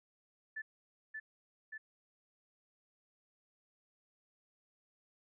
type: tone with echo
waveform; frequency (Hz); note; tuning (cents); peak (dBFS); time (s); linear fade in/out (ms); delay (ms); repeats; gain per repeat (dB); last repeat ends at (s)
sine; 1751; A6; -9; -39; 0.56-0.62; 10; 580; 2; -2; 1.78
effects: none